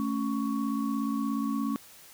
sine tone cluster, 220 / 276.9 / 1116 Hz, A3 / C#4 / C#6, 0 / -2 / +11 cents, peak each -30 / -30 / -37 dBFS, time 0-1.76 s, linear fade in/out 0 ms, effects white hiss -52 dBFS RMS until 2.13 s

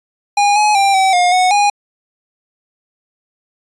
square tone with pitch steps, 816 / 843 / 791 / 766 / 714 / 736 / 820 Hz, G#5 / G#5 / G5 / G5 / F5 / F#5 / G#5, -31 / +26 / +15 / -40 / +38 / -9 / -22 cents, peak -10 dBFS, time 0.37-1.7 s, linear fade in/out 5 ms, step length 190 ms, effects resampled to 22050 Hz

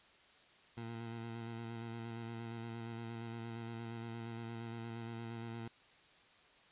20% pulse tone with vibrato, 115.4 Hz, A#2, 17 cents flat, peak -38 dBFS, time 0.77-5.68 s, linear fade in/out 5 ms, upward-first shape square, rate 8.6 Hz, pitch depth 21 cents each way, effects white hiss -64 dBFS RMS until 6.71 s + resampled to 8000 Hz

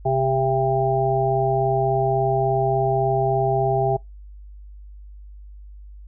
harmonic tone with a mistuned harmonic, 132.4 Hz, C3, 21 cents sharp, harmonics 1 / 3 / 5 / 6, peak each -23 / -23 / -23 / -23 dBFS, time 0.05-3.97 s, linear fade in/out 10 ms, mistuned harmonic 5, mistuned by +23 cents, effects noise-tail reverb RT60 0.2 s tail -26 dB re dry + added 50 Hz sine -38 dBFS peak until 6.07 s

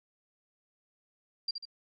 sine tone with echo, 4749 Hz, D8, 18 cents sharp, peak -29 dBFS, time 1.48-1.51 s, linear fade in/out 5 ms, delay 72 ms, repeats 2, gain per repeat -6 dB, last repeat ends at 1.654 s, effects none

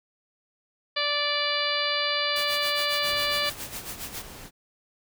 harmonic tone, 584 Hz, D5, 10 cents flat, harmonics 1 / 2 / 3 / 4 / 5 / 6 / 7 / 8, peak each -32 / -32 / -32 / -32 / -32 / -32 / -32 / -32 dBFS, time 0.96-3.5 s, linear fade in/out 10 ms
white noise with tremolo, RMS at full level -35 dBFS, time 2.36-4.22 s, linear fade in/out 0 ms, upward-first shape sine, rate 7.3 Hz, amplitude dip 85%
pink noise, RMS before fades -43 dBFS, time 3-4.51 s, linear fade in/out 50 ms
effects none

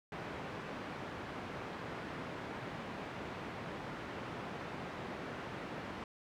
pink band-pass noise, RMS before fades -44 dBFS, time 0.12-6.04 s, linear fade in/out 2 ms, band 130 to 2100 Hz, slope 12 dB/octave, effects none

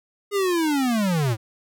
square linear sweep, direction down, 414.4 to 103 Hz, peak -20 dBFS, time 0.31-1.37 s, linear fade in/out 50 ms, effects none

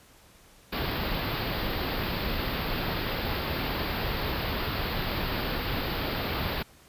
pink band-stop noise, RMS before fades -30 dBFS, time 0.72-6.63 s, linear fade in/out 10 ms, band 4900 to 13000 Hz, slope 96 dB/octave, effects pink hiss -56 dBFS RMS until 6.88 s + resampled to 32000 Hz

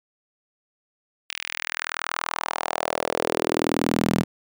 sawtooth tone with high-pass filter sweep, 40.59 Hz, E1, 26 cents flat, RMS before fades -26 dBFS, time 1.29-4.24 s, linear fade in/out 10 ms, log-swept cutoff 2700 to 180 Hz, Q 2.3, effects none

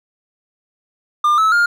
triangle tone with pitch steps, 1200 / 1301.1 / 1410.7 Hz, D6 / E6 / F6, +37 / -23 / +17 cents, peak -9 dBFS, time 1.24-1.66 s, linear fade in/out 5 ms, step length 140 ms, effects none

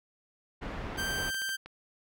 pink low-pass noise, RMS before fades -38 dBFS, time 0.61-1.31 s, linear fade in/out 20 ms, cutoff 2000 Hz, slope 12 dB/octave
clicks, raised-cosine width 0.3 ms, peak -29 dBFS, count 8, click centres 0.962 / 0.999 / 1.183 / 1.289 / 1.345 / 1.419 / 1.492 / 1.66 s
sawtooth tone, 1568 Hz, G6, in tune, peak -28 dBFS, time 0.97-1.57 s, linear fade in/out 20 ms
effects none

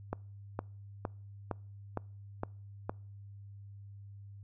click train, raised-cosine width 1 ms, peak -20 dBFS, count 7, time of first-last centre 0.13-2.895 s, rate 2.17 Hz, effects noise-tail reverb RT60 0.5 s tail -26 dB re dry + added 100 Hz sine -47 dBFS peak until 4.43 s

